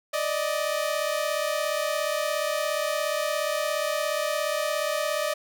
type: tone pair together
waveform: sawtooth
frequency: 587.3 / 624.4 Hz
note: D5 / D#5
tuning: 0 / +6 cents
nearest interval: minor second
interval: 106 cents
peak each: -24 dBFS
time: 0.13-5.34 s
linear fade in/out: 10 ms
effects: none